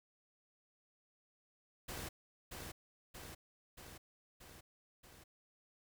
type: noise with echo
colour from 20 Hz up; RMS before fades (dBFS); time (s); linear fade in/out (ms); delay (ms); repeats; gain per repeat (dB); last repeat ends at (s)
pink; -45; 1.88-2.09; 10; 630; 5; -3; 5.24
effects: none